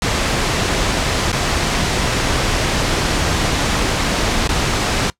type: noise with dropouts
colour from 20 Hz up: pink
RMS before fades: -17 dBFS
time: 0.02-5.1 s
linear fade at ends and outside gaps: 1 ms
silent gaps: 1.318-1.328 / 4.475-4.491 s
effects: noise-tail reverb RT60 0.1 s tail -22 dB re dry + low-pass 7000 Hz 12 dB/octave